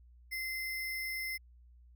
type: tone with sample-and-hold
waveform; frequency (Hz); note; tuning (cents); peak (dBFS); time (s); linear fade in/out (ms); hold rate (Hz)
sine; 2072; C7; -17; -35; 0.31-1.38; 20; 7350
effects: added 60 Hz sine -56 dBFS peak until 1.95 s